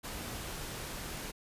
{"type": "noise", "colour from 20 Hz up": "pink", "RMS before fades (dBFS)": -41, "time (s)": [0.03, 1.32], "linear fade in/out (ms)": 20, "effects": ["resampled to 32000 Hz"]}